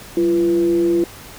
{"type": "tone with frequency modulation", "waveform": "sine", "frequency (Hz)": 341.9, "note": "F4", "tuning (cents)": -37, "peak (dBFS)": -13, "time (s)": [0.17, 1.04], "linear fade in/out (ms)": 2, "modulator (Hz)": 152, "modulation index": 0.38, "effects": ["pink hiss -38 dBFS RMS until 1.38 s"]}